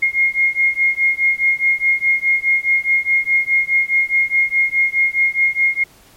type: beating tone pair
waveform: sine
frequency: 2139 / 2143.8 Hz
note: C7 / C7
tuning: +38 / +42 cents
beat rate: 4.8 Hz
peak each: -16 dBFS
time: 0.02-5.84 s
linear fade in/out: 10 ms
effects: pink hiss -48 dBFS RMS until 6.16 s + MP3 64 kbps